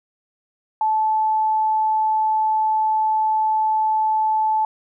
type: tone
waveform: sine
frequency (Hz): 870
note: A5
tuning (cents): -20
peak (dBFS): -16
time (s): 0.81-4.65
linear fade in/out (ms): 2
effects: none